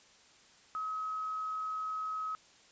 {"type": "tone with quantisation", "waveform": "sine", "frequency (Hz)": 1276, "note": "D#6", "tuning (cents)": 43, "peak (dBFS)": -34, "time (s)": [0.75, 2.35], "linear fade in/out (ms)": 0, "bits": 10, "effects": ["white hiss -61 dBFS RMS until 2.71 s", "resampled to 16000 Hz"]}